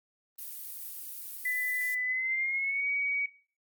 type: noise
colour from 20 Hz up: violet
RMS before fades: -41 dBFS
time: 0.38-1.95 s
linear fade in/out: 10 ms
type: tone with pitch glide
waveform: sine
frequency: 2000 to 2258 Hz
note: B6 to C#7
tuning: +21 to +31 cents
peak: -28 dBFS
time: 1.45-3.26 s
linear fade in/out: 5 ms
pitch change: +210 cents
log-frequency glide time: 2.05-2.87 s
effects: noise-tail reverb RT60 0.4 s tail -17 dB re dry + Opus 32 kbps